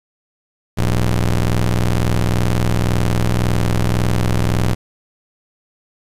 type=ring-modulated tone; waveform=30% pulse; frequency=61.9 Hz; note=B1; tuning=5 cents sharp; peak=-8 dBFS; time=0.77-4.75 s; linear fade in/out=20 ms; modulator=51.8 Hz; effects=resampled to 32000 Hz + 7-bit